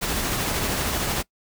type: noise with tremolo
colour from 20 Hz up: pink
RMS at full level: -24 dBFS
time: 0.01-1.23 s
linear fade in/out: 20 ms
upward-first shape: triangle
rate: 13 Hz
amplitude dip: 30%
effects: noise-tail reverb RT60 0.1 s tail -22 dB re dry